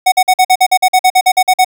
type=tone bursts; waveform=square; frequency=743 Hz; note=F#5; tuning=7 cents sharp; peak=-6 dBFS; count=15; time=0.06-1.647 s; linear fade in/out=10 ms; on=61 ms; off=48 ms; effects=none